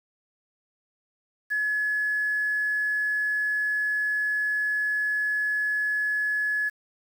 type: tone with quantisation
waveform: sine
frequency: 1700 Hz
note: G#6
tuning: 40 cents sharp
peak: -23 dBFS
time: 1.5-6.7 s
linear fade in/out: 20 ms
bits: 8
effects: none